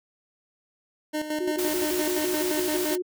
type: tone with tremolo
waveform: 25% pulse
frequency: 305.2 Hz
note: D#4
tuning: 33 cents flat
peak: -22 dBFS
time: 1.13-2.98 s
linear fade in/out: 20 ms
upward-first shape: square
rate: 5.8 Hz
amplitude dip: 60%
type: tone bursts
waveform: sine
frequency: 361.7 Hz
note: F#4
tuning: 39 cents flat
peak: -25 dBFS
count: 10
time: 1.4-3.023 s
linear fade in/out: 10 ms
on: 120 ms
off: 47 ms
type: noise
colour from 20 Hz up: white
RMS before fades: -32 dBFS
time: 1.58-2.96 s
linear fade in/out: 10 ms
effects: none